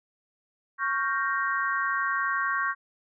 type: chord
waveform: sine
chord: G half-diminished seventh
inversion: second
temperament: equal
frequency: 1108.7 / 1396.9 / 1568 / 1864.7 Hz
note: Db6 / F6 / G6 / Bb6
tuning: 0 / 0 / 0 / 0 cents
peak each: -28 / -34 / -29 / -32 dBFS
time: 0.78-2.75 s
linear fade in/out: 50 ms
effects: none